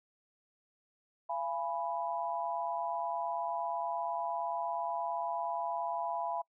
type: chord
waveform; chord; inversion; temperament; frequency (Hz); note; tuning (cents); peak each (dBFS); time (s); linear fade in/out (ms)
sine; F diminished; none; equal with one note detuned; 682.1 / 830.6 / 987.8; F5 / Ab5 / Cb6; -41 / 0 / 0; -37 / -38 / -37; 1.29-6.42; 10
effects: noise-tail reverb RT60 0.1 s tail -24 dB re dry